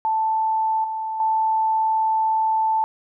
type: tone with level steps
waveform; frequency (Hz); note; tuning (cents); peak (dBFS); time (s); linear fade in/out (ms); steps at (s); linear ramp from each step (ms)
sine; 881; A5; +2; -18 / -24 / -17; 0.05-2.84; 0; 0.84 / 1.2; 2
effects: none